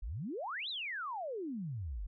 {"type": "exponential two-way sweep", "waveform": "sine", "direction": "up then down", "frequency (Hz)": [41.2, 4120, 41.2], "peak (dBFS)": -37, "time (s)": [0.02, 2.07], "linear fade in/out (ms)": 10, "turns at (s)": 0.69, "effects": []}